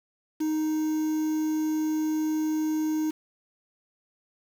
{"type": "tone with quantisation", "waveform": "triangle", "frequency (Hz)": 311.1, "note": "D#4", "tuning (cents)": 0, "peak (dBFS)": -22, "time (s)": [0.4, 3.11], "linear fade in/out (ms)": 10, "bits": 7, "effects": []}